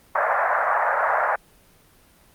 pink band-pass noise, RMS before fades -21 dBFS, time 0.15-1.36 s, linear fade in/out 5 ms, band 580 to 1800 Hz, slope 48 dB/octave, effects pink hiss -55 dBFS RMS until 2.34 s + Opus 32 kbps

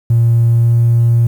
triangle tone with pitch glide, 116.54 to 117.28 Hz, A#2 to A#2, 0 to +11 cents, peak -4 dBFS, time 0.1-1.27 s, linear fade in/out 5 ms, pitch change +11 cents, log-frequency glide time 0.5-0.72 s, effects tanh soft clip ceiling -4 dBFS + 7-bit

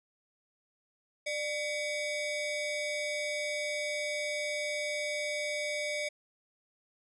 40% pulse ring-modulated tone, 1428 Hz, F6, 38 cents sharp, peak -28 dBFS, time 1.26-6.09 s, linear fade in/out 10 ms, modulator 832 Hz, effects resampled to 24000 Hz

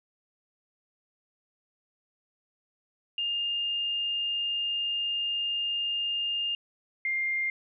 sine tone pair in turn, 2817 / 2110 Hz, F7 / C7, +14 / +14 cents, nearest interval perfect fourth, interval 500 cents, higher first, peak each -27 / -26 dBFS, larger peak second, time 3.18-6.55 / 7.05-7.5 s, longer first, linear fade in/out 2 ms, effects none

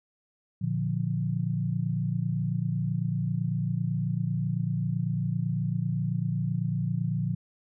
sine chord, Bb major, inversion none, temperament equal, 116.54 / 146.83 / 174.61 Hz, Bb2 / D3 / F3, 0 / 0 / 0 cents, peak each -30 dBFS, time 0.61-7.35 s, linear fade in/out 10 ms, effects none

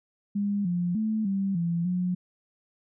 sine tone with pitch steps, 202.7 / 175.8 / 217.8 / 195.3 / 169.9 / 180.3 Hz, G#3 / F3 / A3 / G3 / F3 / F#3, -42 / +12 / -17 / -6 / -47 / -45 cents, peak -24 dBFS, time 0.35-2.15 s, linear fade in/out 10 ms, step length 300 ms, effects none

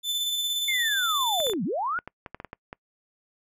40% pulse tone with tremolo, 3520 Hz, A7, in tune, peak -23 dBFS, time 0.03-1.54 s, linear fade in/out 50 ms, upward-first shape square, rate 17 Hz, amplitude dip 25%
sine linear two-way sweep, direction down then up, 2181 to 155.5 to 1498 Hz, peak -25 dBFS, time 0.68-1.99 s, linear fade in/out 5 ms, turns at 1.64 s
clicks, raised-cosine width 0.5 ms, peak -22 dBFS, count 12, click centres 1.402 / 1.468 / 1.498 / 1.535 / 1.989 / 2.076 / 2.262 / 2.346 / 2.401 / 2.447 / 2.531 / 2.729 s
effects noise-tail reverb RT60 0.1 s tail -26 dB re dry

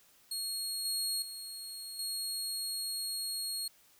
25% pulse tone with level steps, 4297 Hz, C8, 45 cents sharp, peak -30 / -27 / -37 / -30 dBFS, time 0.31-3.68 s, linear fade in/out 5 ms, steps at 0.85 / 1.22 / 1.99 s, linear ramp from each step 2 ms, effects white hiss -64 dBFS RMS until 3.99 s

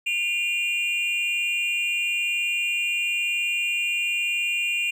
triangle tone pair together, 2422 / 2781 Hz, D#7 / F7, -47 / -8 cents, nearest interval major second, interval 239 cents, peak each -22 dBFS, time 0.06-4.91 s, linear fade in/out 10 ms, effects tanh soft clip ceiling -18 dBFS

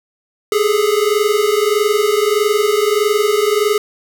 square tone pair together, 408.3 / 429.9 Hz, G#4 / A4, -29 / -40 cents, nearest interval minor second, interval 89 cents, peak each -16 / -16 dBFS, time 0.52-3.78 s, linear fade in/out 2 ms, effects none

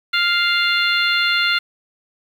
harmonic tone, 698.5 Hz, F5, in tune, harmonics 2 / 3 / 4 / 5 / 6, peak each -19 / -21 / -22 / -23 / -24 dBFS, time 0.13-1.59 s, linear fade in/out 10 ms, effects 7-bit

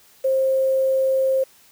sine tone with quantisation, 530 Hz, C5, 22 cents sharp, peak -16 dBFS, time 0.24-1.44 s, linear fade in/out 10 ms, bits 7, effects white hiss -53 dBFS RMS until 1.71 s

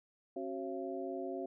harmonic tone with a mistuned harmonic, 135.5 Hz, C#3, 39 cents flat, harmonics 2 / 3 / 4 / 5, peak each -43 / -41 / -45 / -43 dBFS, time 0.36-1.46 s, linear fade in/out 5 ms, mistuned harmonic 3, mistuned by -140 cents, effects none

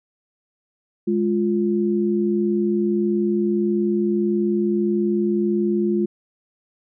sine tone pair together, 207.7 / 349.3 Hz, G#3 / F4, 0 / 0 cents, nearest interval major sixth, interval 900 cents, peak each -20 dBFS, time 1.07-6.06 s, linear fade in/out 10 ms, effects none

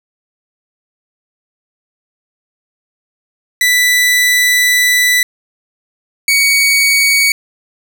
sawtooth tone pair in turn, 1980 / 2245 Hz, B6 / C#7, +4 / +21 cents, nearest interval major second, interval 217 cents, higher second, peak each -5 / -5 dBFS, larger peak neither, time 3.61-5.23 / 6.28-7.32 s, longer first, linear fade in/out 2 ms, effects none

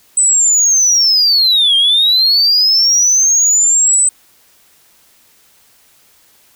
sine linear two-way sweep, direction down then up, 8120 to 3175 to 8120 Hz, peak -6 dBFS, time 0.17-4.09 s, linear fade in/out 5 ms, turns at 1.76 s, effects tanh soft clip ceiling -5 dBFS + white hiss -50 dBFS RMS until 6.55 s

